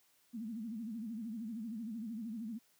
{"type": "tone with vibrato", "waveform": "sine", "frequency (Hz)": 223.7, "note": "A3", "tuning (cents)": 29, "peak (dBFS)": -39, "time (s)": [0.33, 2.59], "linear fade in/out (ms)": 20, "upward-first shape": "sine", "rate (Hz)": 13, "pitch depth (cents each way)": 130, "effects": ["white hiss -71 dBFS RMS until 2.79 s", "high-pass 100 Hz 12 dB/octave"]}